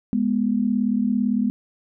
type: tone pair together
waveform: sine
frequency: 207.7 / 245.5 Hz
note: G#3 / B3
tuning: 0 / -10 cents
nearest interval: minor third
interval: 290 cents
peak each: -21 dBFS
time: 0.13-1.5 s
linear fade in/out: 0 ms
effects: none